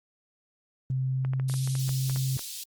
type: tone with pitch glide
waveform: sine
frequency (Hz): 130.81 to 132.18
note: C3 to C3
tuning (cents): 0 to +18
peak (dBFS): -25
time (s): 0.9-2.37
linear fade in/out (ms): 2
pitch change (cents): +18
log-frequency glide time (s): 1.02-1.73
type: clicks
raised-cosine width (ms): 0.5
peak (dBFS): -25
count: 11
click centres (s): 1.249 / 1.335 / 1.398 / 1.498 / 1.54 / 1.675 / 1.753 / 1.892 / 2.097 / 2.161 / 2.393
type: high-pass noise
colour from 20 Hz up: pink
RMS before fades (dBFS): -38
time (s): 1.48-2.64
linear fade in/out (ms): 10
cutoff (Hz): 3700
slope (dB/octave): 24
effects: Opus 32 kbps